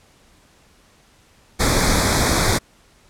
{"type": "band-stop noise", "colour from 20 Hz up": "pink", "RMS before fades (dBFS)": -17, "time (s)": [1.59, 2.59], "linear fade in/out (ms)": 20, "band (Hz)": [2400, 3400], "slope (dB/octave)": 96, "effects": ["pink hiss -54 dBFS RMS until 3.09 s", "low-pass 10000 Hz 12 dB/octave"]}